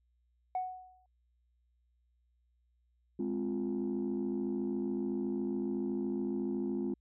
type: tone with exponential decay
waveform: sine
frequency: 740 Hz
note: F#5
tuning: in tune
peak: -28 dBFS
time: 0.55-1.06 s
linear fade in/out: 2 ms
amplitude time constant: 110 ms
type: chord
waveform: sine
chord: F minor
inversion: first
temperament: equal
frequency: 207.7 / 261.6 / 349.2 Hz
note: Ab3 / C4 / F4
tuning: 0 / 0 / 0 cents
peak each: -35 dBFS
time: 3.19-6.94 s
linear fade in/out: 5 ms
effects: tanh soft clip ceiling -27 dBFS + added 60 Hz sine -70 dBFS peak until 7 s